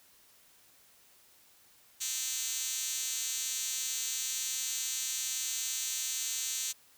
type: tone with high-pass filter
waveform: 5% pulse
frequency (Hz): 258.9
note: C4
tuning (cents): -18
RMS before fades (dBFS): -35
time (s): 2-6.73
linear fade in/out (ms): 20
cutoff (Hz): 5400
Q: 4.4
effects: white hiss -62 dBFS RMS until 6.97 s